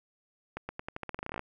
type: accelerating click train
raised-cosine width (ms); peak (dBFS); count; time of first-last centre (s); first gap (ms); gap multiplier
0.5; -21; 17; 0.57-1.394; 120; 0.87
effects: none